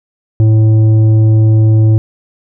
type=tone with tanh clipping; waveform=sine; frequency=109.5 Hz; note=A2; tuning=8 cents flat; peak=-6 dBFS; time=0.4-1.98 s; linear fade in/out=0 ms; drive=8 dB; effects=none